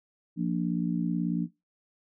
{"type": "chord", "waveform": "sine", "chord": "Bb major", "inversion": "second", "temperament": "just", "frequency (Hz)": [174.81, 233.1, 291.4], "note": ["F3", "Bb3", "D4"], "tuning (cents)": [2, 0, -13], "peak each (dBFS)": [-28, -31, -31], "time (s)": [0.36, 1.48], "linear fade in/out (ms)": 50, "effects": ["noise-tail reverb RT60 0.2 s tail -18 dB re dry"]}